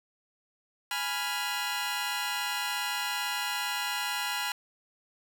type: chord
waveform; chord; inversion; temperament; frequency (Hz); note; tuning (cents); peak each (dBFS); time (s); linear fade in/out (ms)
15% pulse; F diminished; first; equal; 830.6 / 987.8 / 1396.9; Ab5 / Cb6 / F6; 0 / 0 / 0; -28; 0.91-4.52; 2
effects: none